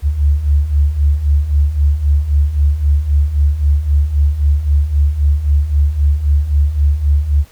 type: beating tone pair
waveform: sine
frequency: 70 / 73.8 Hz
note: C#2 / D2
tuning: +18 / +9 cents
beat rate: 3.8 Hz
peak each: -16 / -11 dBFS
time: 0.02-7.45 s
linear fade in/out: 50 ms
effects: pink hiss -47 dBFS RMS until 7.51 s